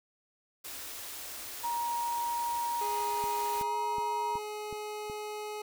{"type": "band-stop noise", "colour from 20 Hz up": "white", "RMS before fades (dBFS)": -42, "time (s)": [0.64, 3.63], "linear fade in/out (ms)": 10, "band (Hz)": [110, 240], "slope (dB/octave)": 96}
{"type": "tone", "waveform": "sine", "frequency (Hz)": 945, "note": "A#5", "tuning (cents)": 23, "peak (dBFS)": -30, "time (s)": [1.63, 4.39], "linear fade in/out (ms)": 20}
{"type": "tone with pitch glide", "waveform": "25% pulse", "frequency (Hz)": [415.3, 422.1], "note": ["G#4", "G#4"], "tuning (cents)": [0, 28], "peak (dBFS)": -33, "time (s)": [2.81, 5.62], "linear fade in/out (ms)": 5, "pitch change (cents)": 28, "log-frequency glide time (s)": [3.58, 3.75]}
{"type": "click train", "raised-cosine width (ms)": 3, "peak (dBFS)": -32, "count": 6, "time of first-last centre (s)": [3.24, 5.099], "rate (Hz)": 2.69}
{"effects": []}